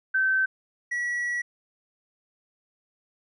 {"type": "tone pair in turn", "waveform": ["sine", "triangle"], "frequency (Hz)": [1542, 1933.3], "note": ["G6", "B6"], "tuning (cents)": [-29, -37], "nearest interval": "major third", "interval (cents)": 392, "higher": "second", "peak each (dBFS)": [-20, -24], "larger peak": "first", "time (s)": [[0.14, 0.46], [0.91, 1.42]], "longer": "second", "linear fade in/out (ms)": 10, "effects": ["resampled to 22050 Hz"]}